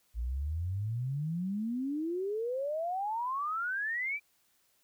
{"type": "exponential sweep", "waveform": "sine", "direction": "up", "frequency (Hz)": [55, 2382], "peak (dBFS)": -31, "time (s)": [0.14, 4.2], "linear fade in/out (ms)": 50, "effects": ["white hiss -71 dBFS RMS until 4.83 s"]}